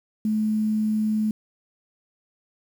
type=tone with quantisation; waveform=sine; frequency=215.6 Hz; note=A3; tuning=35 cents flat; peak=-20 dBFS; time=0.25-1.31 s; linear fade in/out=2 ms; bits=8; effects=none